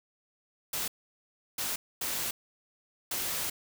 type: noise bursts at uneven times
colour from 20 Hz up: white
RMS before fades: -33 dBFS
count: 4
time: 0.73-0.88 / 1.58-1.76 / 2.01-2.31 / 3.11-3.5 s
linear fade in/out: 5 ms
effects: none